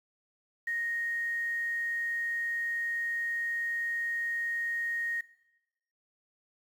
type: tone with quantisation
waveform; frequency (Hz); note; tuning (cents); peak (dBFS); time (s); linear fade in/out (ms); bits
sine; 1864.7; A#6; 0; -30; 0.67-5.21; 5; 9
effects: noise-tail reverb RT60 0.9 s tail -17 dB re dry